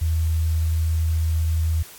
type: tone with quantisation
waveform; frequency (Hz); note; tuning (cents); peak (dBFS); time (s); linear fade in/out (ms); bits
sine; 80.5; E2; -41; -18; 0.01-1.83; 10; 8
effects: white hiss -43 dBFS RMS until 1.98 s + AAC 64 kbps